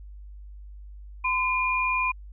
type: tone pair together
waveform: sine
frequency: 1020 / 2419 Hz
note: C6 / D#7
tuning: -44 / -49 cents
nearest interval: octave + minor third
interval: 1495 cents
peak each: -25 dBFS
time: 1.24-2.12 s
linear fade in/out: 10 ms
effects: added 50 Hz sine -40 dBFS peak until 2.32 s